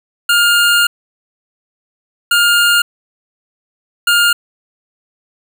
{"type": "tone bursts at uneven times", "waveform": "25% pulse", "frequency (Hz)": 1411, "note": "F6", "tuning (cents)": 17, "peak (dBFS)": -5, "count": 3, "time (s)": [[0.29, 0.87], [2.31, 2.82], [4.07, 4.33]], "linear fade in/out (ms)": 5, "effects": []}